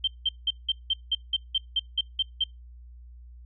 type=tone bursts; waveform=sine; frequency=3136 Hz; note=G7; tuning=in tune; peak=-21 dBFS; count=12; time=0.04-2.44 s; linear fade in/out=5 ms; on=35 ms; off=180 ms; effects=noise-tail reverb RT60 0.2 s tail -26 dB re dry + added 60 Hz sine -44 dBFS peak until 3.45 s